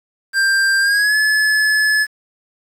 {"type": "tone with pitch glide", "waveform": "square", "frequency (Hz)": [1585, 1718.5], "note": ["G6", "A6"], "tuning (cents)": [19, -41], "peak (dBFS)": -13, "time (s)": [0.33, 2.07], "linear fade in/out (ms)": 50, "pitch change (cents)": 140, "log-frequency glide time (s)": [0.8, 1.16], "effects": ["low-pass 10000 Hz 12 dB/octave", "7-bit"]}